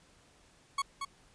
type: tone with echo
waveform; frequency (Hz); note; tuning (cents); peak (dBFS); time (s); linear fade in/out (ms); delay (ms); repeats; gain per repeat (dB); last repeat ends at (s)
40% pulse; 1108.7; C#6; 0; -28; 0.78-0.82; 5; 230; 1; -6; 1.05
effects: pink hiss -63 dBFS RMS until 1.34 s + resampled to 22050 Hz